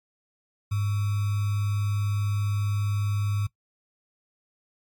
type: tone with sample-and-hold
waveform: sine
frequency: 102.4 Hz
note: G#2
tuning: 24 cents flat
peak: -23 dBFS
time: 0.71-3.47 s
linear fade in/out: 10 ms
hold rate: 1225 Hz
effects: noise-tail reverb RT60 0.1 s tail -19 dB re dry + MP3 96 kbps